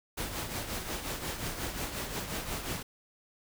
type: noise with tremolo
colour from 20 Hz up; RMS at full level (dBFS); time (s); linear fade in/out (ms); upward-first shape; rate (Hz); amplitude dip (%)
pink; -34; 0.17-2.83; 10; triangle; 5.6; 60
effects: none